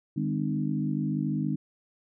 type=harmonic tone with a mistuned harmonic; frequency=50.5 Hz; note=G#1; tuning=48 cents flat; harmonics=3 / 4 / 5 / 6; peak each=-30 / -31 / -32 / -33 dBFS; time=0.16-1.56 s; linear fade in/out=10 ms; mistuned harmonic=5; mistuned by=+26 cents; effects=none